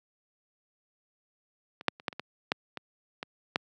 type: clicks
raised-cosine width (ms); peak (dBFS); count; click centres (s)
0.3; -26 / -6 / -30 / -12 / -28 / -19 / -8 / -20 / -19 / -9; 10; 1.811 / 1.883 / 1.999 / 2.082 / 2.128 / 2.196 / 2.519 / 2.773 / 3.229 / 3.559
effects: high-pass 150 Hz 12 dB/octave